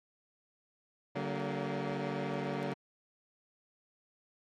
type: tone cluster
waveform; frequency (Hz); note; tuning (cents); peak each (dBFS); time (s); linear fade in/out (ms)
15% pulse; 143.5 / 189.1 / 230.5; D3 / F#3 / A#3; -40 / +38 / -19; -31 / -32 / -33; 1.15-2.74; 10
effects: low-pass 3000 Hz 12 dB/octave + AAC 64 kbps